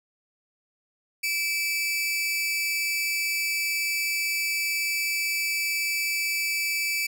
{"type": "tone pair together", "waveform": "sawtooth", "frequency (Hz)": [2317, 2601], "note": ["D7", "E7"], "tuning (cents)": [-24, -24], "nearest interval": "major second", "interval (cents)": 200, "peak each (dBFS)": [-22, -30], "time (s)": [1.23, 7.07], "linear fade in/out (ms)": 10, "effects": []}